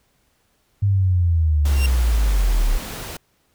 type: linear sweep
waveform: sine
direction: down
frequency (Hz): 101.9 to 32.7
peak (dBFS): -14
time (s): 0.82-2.78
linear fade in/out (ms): 10
type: tone with exponential growth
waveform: sawtooth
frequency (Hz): 2761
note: F7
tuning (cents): -20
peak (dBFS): -19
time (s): 1.64-1.86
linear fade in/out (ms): 2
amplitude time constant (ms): 46
type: noise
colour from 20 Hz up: pink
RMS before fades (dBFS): -32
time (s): 1.65-3.17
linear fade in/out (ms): 5
effects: pink hiss -64 dBFS RMS until 3.54 s